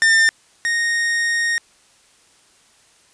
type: tone pair in turn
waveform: 45% pulse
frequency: 1802 / 1858 Hz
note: A6 / A#6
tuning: +41 / -6 cents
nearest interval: minor second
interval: 53 cents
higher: second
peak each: -11 / -17 dBFS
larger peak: first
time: 0.02-0.29 / 0.65-1.58 s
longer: second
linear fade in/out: 0 ms
effects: white hiss -54 dBFS RMS until 3.13 s + resampled to 22050 Hz